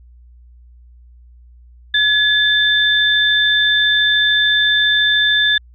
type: tone pair together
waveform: sine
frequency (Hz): 1700 / 3553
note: G#6 / A7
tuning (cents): +40 / +16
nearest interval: octave + minor second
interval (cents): 1276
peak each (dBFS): -14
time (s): 1.94-5.58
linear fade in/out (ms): 5
effects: added 60 Hz sine -41 dBFS peak until 5.74 s